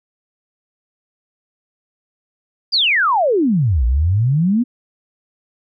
sine exponential two-way sweep, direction down then up, 4978 to 56.7 to 253.7 Hz, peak -12 dBFS, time 2.72-4.64 s, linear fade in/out 20 ms, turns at 3.85 s, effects none

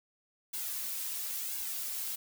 blue noise with flanger, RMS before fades -37 dBFS, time 0.53-2.16 s, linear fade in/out 10 ms, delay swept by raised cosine 1.6 to 3.5 ms, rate 0.97 Hz, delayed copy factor -0.7, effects none

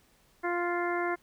harmonic tone, 349.2 Hz, F4, in tune, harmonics 1 / 2 / 3 / 4 / 5 / 6, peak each -31 / -34 / -36 / -37 / -38 / -39 dBFS, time 0.43-1.16 s, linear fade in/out 20 ms, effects pink hiss -65 dBFS RMS until 1.22 s

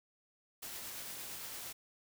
white noise with tremolo, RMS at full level -44 dBFS, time 0.62-1.73 s, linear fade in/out 10 ms, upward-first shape triangle, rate 8.8 Hz, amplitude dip 25%, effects none

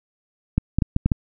clicks, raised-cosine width 5 ms, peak -5 dBFS, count 6, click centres 0.58 / 0.786 / 0.822 / 0.964 / 1.06 / 1.118 s, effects none

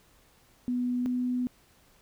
sine tone pair in turn, 246.9 / 248.9 Hz, B3 / B3, 0 / +14 cents, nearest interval unison, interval 14 cents, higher second, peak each -26 dBFS, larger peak neither, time 0.68-1.06 / 1.06-1.47 s, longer second, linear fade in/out 0 ms, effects pink hiss -62 dBFS RMS until 2.01 s

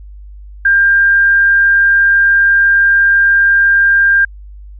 sine tone, 1597 Hz, G6, 32 cents sharp, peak -6 dBFS, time 0.65-4.25 s, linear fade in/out 5 ms, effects added 50 Hz sine -30 dBFS peak until 4.79 s

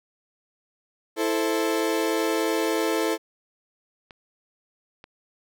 35% pulse chord, A minor, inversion second, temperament equal, 329.6 / 440 / 523.3 Hz, E4 / A4 / C5, 0 / 0 / 0 cents, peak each -24 / -24 / -28 dBFS, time 1.16-3.18 s, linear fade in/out 50 ms
clicks, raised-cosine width 0.3 ms, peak -27 dBFS, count 2, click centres 4.108 / 5.041 s
effects none

